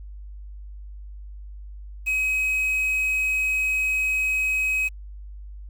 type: tone with quantisation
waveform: triangle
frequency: 2540 Hz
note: D#7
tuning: 35 cents sharp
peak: -19 dBFS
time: 2.06-4.89 s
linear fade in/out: 20 ms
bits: 7
effects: added 50 Hz sine -36 dBFS peak until 5.69 s